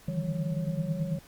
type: tone cluster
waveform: sine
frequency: 148.3 / 156.8 / 166.4 / 195.1 / 552 Hz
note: D3 / D#3 / E3 / G3 / C#5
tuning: +17 / +14 / +17 / -8 / -7 cents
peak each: -35 / -35 / -31 / -37 / -40 dBFS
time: 0.08-1.19 s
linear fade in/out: 5 ms
effects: pink hiss -55 dBFS RMS until 1.27 s + Opus 48 kbps